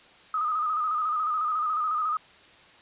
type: tone with vibrato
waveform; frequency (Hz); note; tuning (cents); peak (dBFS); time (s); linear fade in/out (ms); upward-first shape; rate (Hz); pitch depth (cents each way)
sine; 1244.5; D#6; 0; -24; 0.34-2.17; 2; square; 14; 46
effects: white hiss -53 dBFS RMS until 2.81 s + resampled to 8000 Hz